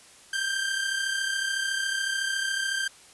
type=tone pair together; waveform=sawtooth; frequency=1568 / 1601.9 Hz; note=G6 / G6; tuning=0 / +37 cents; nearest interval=unison; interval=37 cents; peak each=-24 / -28 dBFS; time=0.33-2.88 s; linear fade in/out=5 ms; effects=white hiss -52 dBFS RMS until 3.13 s + resampled to 24000 Hz